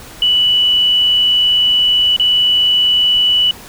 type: tone with dropouts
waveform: sine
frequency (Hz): 2960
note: F#7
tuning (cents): 0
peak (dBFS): -9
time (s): 0.22-3.51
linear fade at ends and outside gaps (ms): 2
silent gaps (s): 2.164-2.197
effects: pink hiss -35 dBFS RMS until 3.68 s